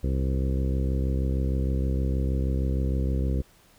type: harmonic tone with a mistuned harmonic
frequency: 66.4 Hz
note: C2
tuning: 26 cents sharp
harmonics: 1 / 2 / 3 / 4 / 5 / 6 / 7 / 8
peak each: -24 / -30 / -34 / -36 / -38 / -40 / -41 / -42 dBFS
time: 0.03-3.42 s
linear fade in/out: 10 ms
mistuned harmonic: 8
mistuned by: -26 cents
effects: pink hiss -58 dBFS RMS until 3.78 s